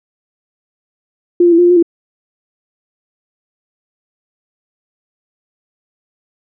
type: tone with pitch steps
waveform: sine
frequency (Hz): 350 / 346.2 / 334 / 352.4 / 349.6 / 356.7 / 337.8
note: F4 / F4 / E4 / F4 / F4 / F4 / E4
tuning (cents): +4 / -15 / +23 / +16 / +2 / +37 / +42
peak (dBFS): -5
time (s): 1.4-1.827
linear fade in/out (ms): 5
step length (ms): 61
effects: none